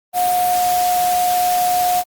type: tone in noise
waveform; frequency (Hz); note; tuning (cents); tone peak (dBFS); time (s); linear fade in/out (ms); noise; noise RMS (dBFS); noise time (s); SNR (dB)
sine; 720; F#5; -47; -14; 0.13-2.04; 50; white; -25; 0.13-2.04; +8
effects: Opus 32 kbps